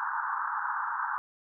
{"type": "band-pass noise", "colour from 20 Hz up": "pink", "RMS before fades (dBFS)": -32, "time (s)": [0, 1.18], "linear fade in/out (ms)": 0, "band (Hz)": [860, 1600], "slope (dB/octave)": 96, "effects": []}